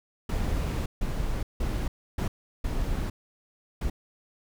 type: noise bursts at uneven times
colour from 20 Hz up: brown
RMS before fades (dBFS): -28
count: 6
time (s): 0.29-0.86 / 1.01-1.43 / 1.6-1.88 / 2.18-2.28 / 2.64-3.1 / 3.81-3.9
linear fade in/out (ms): 5
effects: none